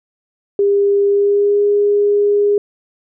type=tone with pitch glide; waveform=sine; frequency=402.1 to 409.8 Hz; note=G4 to G#4; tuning=+44 to -23 cents; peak=-10 dBFS; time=0.59-2.58 s; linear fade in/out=2 ms; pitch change=+33 cents; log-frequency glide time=1.07-1.63 s; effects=none